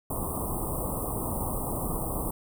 pink band-stop noise, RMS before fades -31 dBFS, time 0.1-2.31 s, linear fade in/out 5 ms, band 1200 to 8400 Hz, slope 96 dB/octave, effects none

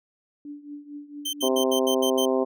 sine tone with tremolo, 291.3 Hz, D4, 14 cents flat, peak -33 dBFS, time 0.45-1.61 s, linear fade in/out 2 ms, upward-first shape triangle, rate 4.4 Hz, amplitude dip 85%
sawtooth tone bursts, 3110 Hz, G7, 14 cents flat, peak -23 dBFS, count 7, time 1.25-2.257 s, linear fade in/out 10 ms, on 83 ms, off 71 ms
harmonic tone, 130.81 Hz, C3, in tune, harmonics 2 / 3 / 4 / 5 / 6 / 7 / 8, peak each -26 / -24 / -26 / -29 / -36 / -37 / -35 dBFS, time 1.42-2.45 s, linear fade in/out 20 ms
effects none

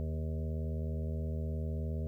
harmonic tone with a mistuned harmonic, 79.3 Hz, D#2, 33 cents sharp, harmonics 1 / 2 / 3 / 5 / 6 / 7 / 8, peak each -34 / -40 / -44 / -48 / -50 / -51 / -52 dBFS, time 0-2.07 s, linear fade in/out 0 ms, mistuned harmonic 2, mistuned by -40 cents, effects 12-bit

